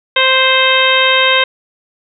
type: harmonic tone with a mistuned harmonic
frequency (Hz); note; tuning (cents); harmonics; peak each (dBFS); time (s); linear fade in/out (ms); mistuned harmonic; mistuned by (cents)
523.3; C5; 0; 1 / 2 / 3 / 4 / 5 / 6 / 7; -16 / -16 / -16 / -16 / -16 / -16 / -16; 0.16-1.44; 5; 7; +27
effects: none